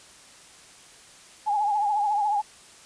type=tone with vibrato; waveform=sine; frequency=830.6 Hz; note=G#5; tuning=in tune; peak=-21 dBFS; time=1.46-2.42 s; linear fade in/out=20 ms; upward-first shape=triangle; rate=14 Hz; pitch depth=77 cents each way; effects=white hiss -50 dBFS RMS until 2.85 s + resampled to 22050 Hz